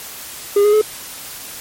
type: tone with pitch steps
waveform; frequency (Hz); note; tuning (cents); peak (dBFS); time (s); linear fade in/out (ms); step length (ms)
triangle; 406 / 416.9 / 428.2; G#4 / G#4 / A4; -39 / +7 / -47; -7; 0.56-0.815; 5; 85
effects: white hiss -32 dBFS RMS until 1.6 s + MP3 64 kbps